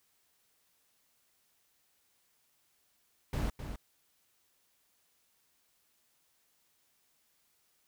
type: noise with echo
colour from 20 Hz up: brown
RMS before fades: -33 dBFS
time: 3.33-3.5 s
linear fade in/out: 2 ms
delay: 260 ms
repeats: 1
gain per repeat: -8 dB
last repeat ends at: 3.76 s
effects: white hiss -73 dBFS RMS until 7.87 s